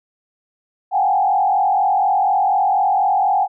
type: tone with frequency modulation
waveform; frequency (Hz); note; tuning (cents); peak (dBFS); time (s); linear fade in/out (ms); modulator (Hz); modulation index
sine; 784; G5; 0; -13; 0.91-3.48; 50; 44.1; 1.4
effects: none